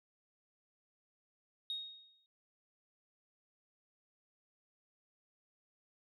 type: tone with exponential decay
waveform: sine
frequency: 3738 Hz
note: A#7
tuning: 4 cents sharp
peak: -34 dBFS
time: 1.7-2.26 s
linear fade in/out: 1 ms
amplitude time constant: 120 ms
effects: tanh soft clip ceiling -32 dBFS